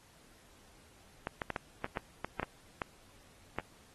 clicks, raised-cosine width 0.5 ms, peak -19 dBFS, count 11, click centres 1.271 / 1.418 / 1.503 / 1.562 / 1.844 / 1.972 / 2.246 / 2.397 / 2.43 / 2.818 / 3.586 s, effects pink hiss -62 dBFS RMS until 3.94 s + AAC 32 kbps

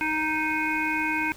harmonic tone, 311.1 Hz, D#4, in tune, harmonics 1 / 3 / 5 / 7 / 8, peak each -30 / -30 / -30 / -30 / -30 dBFS, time 0.01-1.32 s, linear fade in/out 0 ms, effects pink hiss -47 dBFS RMS until 1.36 s

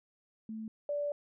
sine tone pair in turn, 220 / 581.4 Hz, A3 / D5, 0 / -18 cents, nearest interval octave + perfect fourth, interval 1682 cents, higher second, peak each -38 / -31 dBFS, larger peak second, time 0.49-0.68 / 0.89-1.12 s, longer second, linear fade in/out 2 ms, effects none

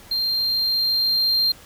triangle tone with level ramp, 4182 Hz, C8, 2 cents flat, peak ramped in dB -19 to -15 dBFS, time 0.11-1.52 s, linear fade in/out 5 ms, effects pink hiss -46 dBFS RMS until 1.65 s

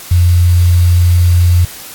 sine tone with quantisation, 87.31 Hz, F2, in tune, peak -5 dBFS, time 0.11-1.65 s, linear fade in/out 5 ms, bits 5, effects white hiss -30 dBFS RMS until 1.94 s + AAC 64 kbps

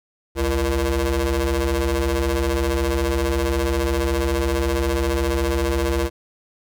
25% pulse ring-modulated tone, 133.8 Hz, C3, 39 cents sharp, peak -12 dBFS, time 0.35-6.1 s, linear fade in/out 50 ms, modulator 208 Hz, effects none

